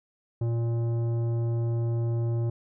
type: tone with tanh clipping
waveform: sine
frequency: 116.54 Hz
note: A#2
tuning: in tune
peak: -26 dBFS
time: 0.41-2.5 s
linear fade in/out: 5 ms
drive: 12 dB
effects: none